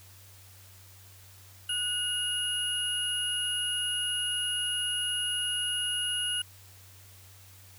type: tone cluster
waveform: sine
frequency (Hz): 1473 / 2872 / 10780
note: F#6 / F7 / E9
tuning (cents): -8 / +48 / +38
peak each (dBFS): -38 / -29 / -35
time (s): 1.69-6.42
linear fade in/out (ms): 5
effects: added 95 Hz sine -53 dBFS peak until 7.78 s + white hiss -55 dBFS RMS until 7.78 s